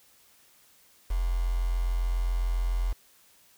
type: tone with quantisation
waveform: sine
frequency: 43.65 Hz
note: F1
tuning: in tune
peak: -24 dBFS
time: 1.1-2.93 s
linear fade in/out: 10 ms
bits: 7
effects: white hiss -60 dBFS RMS until 3.57 s